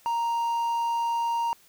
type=tone with quantisation; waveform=triangle; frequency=932.3 Hz; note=A#5; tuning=in tune; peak=-22 dBFS; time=0.06-1.53 s; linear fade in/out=0 ms; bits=8; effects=white hiss -58 dBFS RMS until 1.68 s